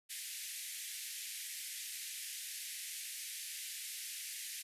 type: band-pass noise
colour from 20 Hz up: white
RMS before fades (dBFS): -45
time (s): 0.09-4.63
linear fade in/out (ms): 20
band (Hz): 1800 to 13000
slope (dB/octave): 48
effects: resampled to 32000 Hz